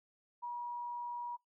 sine tone, 961 Hz, B5, 48 cents flat, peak -38 dBFS, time 0.42-1.37 s, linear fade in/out 20 ms, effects noise-tail reverb RT60 0.2 s tail -26 dB re dry

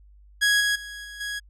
sawtooth tone with level steps, 1661.2 Hz, G#6, in tune, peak -14 / -17 / -32 / -34 / -25 dBFS, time 0.41-1.4 s, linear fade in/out 20 ms, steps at 0.6 / 0.75 / 1.04 / 1.2 s, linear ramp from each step 10 ms, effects added 50 Hz sine -49 dBFS peak until 1.49 s + low-pass 10000 Hz 12 dB/octave

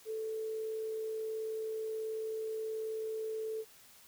sine tone with amplitude modulation, 440 Hz, A4, in tune, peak -34 dBFS, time 0.05-3.65 s, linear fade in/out 50 ms, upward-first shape sine, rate 58.6 Hz, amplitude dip 25%, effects white hiss -59 dBFS RMS until 4.07 s

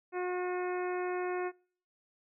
harmonic tone, 361.3 Hz, F#4, 41 cents flat, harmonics 1 / 2 / 3 / 4 / 5 / 6 / 7, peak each -33 / -39 / -43 / -45 / -47 / -49 / -50 dBFS, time 0.12-1.52 s, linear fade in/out 50 ms, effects noise-tail reverb RT60 0.5 s tail -26 dB re dry

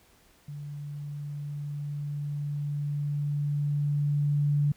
sine tone with level ramp, 145.4 Hz, D3, 17 cents flat, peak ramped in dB -36 to -21 dBFS, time 0.48-4.72 s, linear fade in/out 5 ms, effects pink hiss -61 dBFS RMS until 4.76 s

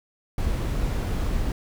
brown noise, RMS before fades -25 dBFS, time 0.38-1.52 s, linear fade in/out 2 ms, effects none

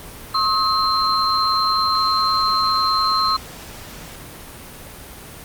sine tone cluster, 1080 / 1280 / 4145 Hz, C#6 / D#6 / C8, -45 / +49 / -17 cents, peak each -20 dBFS, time 0.34-3.37 s, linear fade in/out 10 ms, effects pink hiss -37 dBFS RMS until 5.44 s + Opus 32 kbps

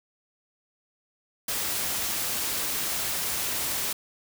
white noise, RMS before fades -29 dBFS, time 1.48-3.93 s, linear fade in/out 5 ms, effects none

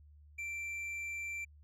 sine tone with tanh clipping, 2349 Hz, D7, in tune, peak -39 dBFS, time 0.38-1.45 s, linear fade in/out 10 ms, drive 6 dB, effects added 74 Hz sine -56 dBFS peak until 1.63 s

